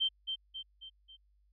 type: tone with echo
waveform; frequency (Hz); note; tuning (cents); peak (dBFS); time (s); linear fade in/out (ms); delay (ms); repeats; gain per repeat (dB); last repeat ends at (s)
sine; 3129; G7; -4; -27; 0-0.09; 20; 270; 4; -6; 1.17
effects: added 50 Hz sine -66 dBFS peak until 1.52 s